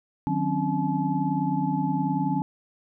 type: tone cluster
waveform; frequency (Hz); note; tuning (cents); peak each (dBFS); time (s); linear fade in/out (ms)
sine; 153.3 / 183.8 / 262.1 / 281.1 / 859; D#3 / F#3 / C4 / C#4 / A5; -25 / -11 / +3 / +24 / -42; -29; 0.27-2.42; 0
effects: none